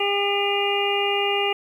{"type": "harmonic tone", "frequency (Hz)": 403.1, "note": "G4", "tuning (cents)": 48, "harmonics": [1, 2, 3, 5, 6, 7], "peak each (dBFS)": [-24, -26, -32, -32, -28, -25], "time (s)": [0, 1.53], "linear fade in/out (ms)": 5, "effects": ["9-bit"]}